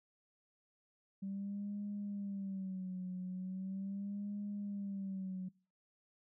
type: tone with vibrato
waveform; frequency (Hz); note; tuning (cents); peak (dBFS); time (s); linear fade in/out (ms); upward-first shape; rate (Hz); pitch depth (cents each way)
sine; 193.6; G3; -21; -38; 1.22-5.49; 10; sine; 0.39; 97
effects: noise-tail reverb RT60 0.4 s tail -25 dB re dry + tanh soft clip ceiling -34 dBFS